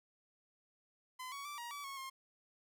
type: tone with pitch steps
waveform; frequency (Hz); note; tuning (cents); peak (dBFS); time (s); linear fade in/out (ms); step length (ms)
sawtooth; 1020 / 1121 / 1168 / 948 / 1148 / 1098 / 1067; C6 / C#6 / D6 / A#5 / D6 / C#6 / C6; -44 / +19 / -10 / +29 / -40 / -17 / +34; -40; 1.19-2.1; 10; 130
effects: none